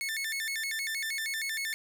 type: tone with vibrato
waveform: sawtooth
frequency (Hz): 1975.5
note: B6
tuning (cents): 0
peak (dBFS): -28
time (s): 0.01-1.74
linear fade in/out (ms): 0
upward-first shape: square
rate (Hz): 6.4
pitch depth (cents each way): 180
effects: none